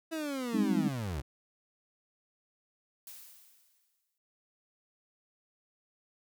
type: linear sweep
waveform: 30% pulse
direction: down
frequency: 329.6 to 62.5 Hz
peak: -31 dBFS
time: 0.11-1.22 s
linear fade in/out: 20 ms
type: chord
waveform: sine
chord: Ab major seventh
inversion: third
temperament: equal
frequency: 196 / 207.7 / 261.6 / 311.1 Hz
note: G3 / Ab3 / C4 / Eb4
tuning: 0 / 0 / 0 / 0 cents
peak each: -32 dBFS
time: 0.53-0.89 s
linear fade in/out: 20 ms
type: noise with exponential decay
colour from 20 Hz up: blue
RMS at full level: -46 dBFS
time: 3.07-4.18 s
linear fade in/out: 1 ms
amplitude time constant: 240 ms
effects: none